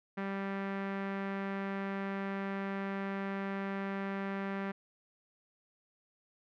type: tone with low-pass filter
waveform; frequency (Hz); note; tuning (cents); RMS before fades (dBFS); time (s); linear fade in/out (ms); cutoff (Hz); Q
sawtooth; 196; G3; 0; -37; 0.17-4.72; 10; 1900; 1.9
effects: none